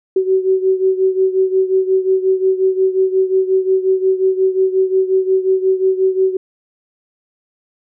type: beating tone pair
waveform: sine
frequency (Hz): 377 / 382.6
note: F#4 / G4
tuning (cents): +32 / -42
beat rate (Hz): 5.6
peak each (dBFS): -13 / -17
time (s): 0.16-6.37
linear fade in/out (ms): 5
effects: none